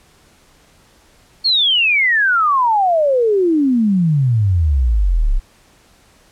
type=exponential sweep; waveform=sine; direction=down; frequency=4400 to 30.87 Hz; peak=-11 dBFS; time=1.44-5.4 s; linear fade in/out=20 ms; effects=pink hiss -51 dBFS RMS until 6.31 s + low-pass 11000 Hz 12 dB/octave